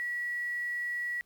sine tone with quantisation, 1935 Hz, B6, 36 cents flat, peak -31 dBFS, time 0-1.21 s, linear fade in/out 0 ms, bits 9, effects pink hiss -72 dBFS RMS until 1.25 s

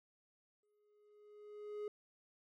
triangle tone with exponential growth, 418 Hz, G#4, 11 cents sharp, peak -37 dBFS, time 0.63-1.88 s, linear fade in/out 2 ms, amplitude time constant 270 ms, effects none

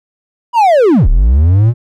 triangle linear two-way sweep, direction down then up, 987.8 to 30.87 to 122.4 Hz, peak -3 dBFS, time 0.53-1.74 s, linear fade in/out 50 ms, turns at 1.08 s, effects none

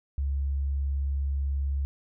sine tone, 69.3 Hz, C#2, in tune, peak -25 dBFS, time 0.18-1.85 s, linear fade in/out 0 ms, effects none

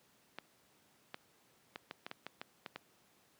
clicks, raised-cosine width 0.3 ms, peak -26 dBFS, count 10, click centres 0.386 / 1.144 / 1.759 / 1.911 / 2.065 / 2.114 / 2.266 / 2.415 / 2.662 / 2.76 s, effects pink hiss -69 dBFS RMS until 3.39 s + high-pass 150 Hz 12 dB/octave

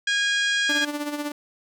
harmonic tone, 819 Hz, G#5, 24 cents flat, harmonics 2 / 3 / 4 / 5 / 6 / 7 / 8 / 9 / 10, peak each -22 / -32 / -26 / -36 / -35 / -37 / -41 / -40 / -43 dBFS, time 0.07-0.85 s, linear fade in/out 5 ms
sawtooth tone with tremolo, 293.7 Hz, D4, in tune, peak -21 dBFS, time 0.69-1.32 s, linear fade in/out 5 ms, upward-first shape sine, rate 16 Hz, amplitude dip 60%
effects none

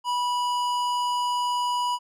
sine tone with tanh clipping, 979 Hz, B5, 15 cents flat, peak -25 dBFS, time 0.04-1.99 s, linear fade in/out 50 ms, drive 16 dB, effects none

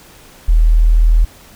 sine tone, 40.16 Hz, E1, 44 cents flat, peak -6 dBFS, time 0.48-1.25 s, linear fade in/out 10 ms, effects pink hiss -42 dBFS RMS until 1.55 s

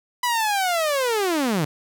sawtooth linear sweep, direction down, 996 to 138.59 Hz, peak -16 dBFS, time 0.23-1.65 s, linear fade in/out 5 ms, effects none

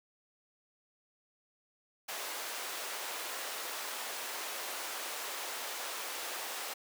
pink high-pass noise, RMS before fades -40 dBFS, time 2.08-6.74 s, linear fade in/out 10 ms, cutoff 570 Hz, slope 12 dB/octave, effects high-pass 300 Hz 12 dB/octave

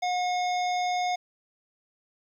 harmonic tone, 722 Hz, F#5, 43 cents flat, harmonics 1 / 3 / 5 / 7 / 9, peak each -25 / -35 / -39 / -42 / -44 dBFS, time 0.02-1.16 s, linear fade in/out 10 ms, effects 10-bit

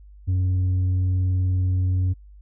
sine tone with tanh clipping, 92.1 Hz, F#2, 7 cents flat, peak -19 dBFS, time 0.27-2.14 s, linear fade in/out 20 ms, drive 3 dB, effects added 50 Hz sine -43 dBFS peak until 2.41 s

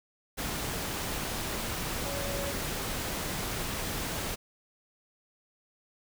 sine tone in noise, 562 Hz, C#5, 24 cents sharp, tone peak -37 dBFS, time 2.04-2.53 s, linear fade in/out 20 ms, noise pink, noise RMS -34 dBFS, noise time 0.37-4.36 s, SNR -6 dB, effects none

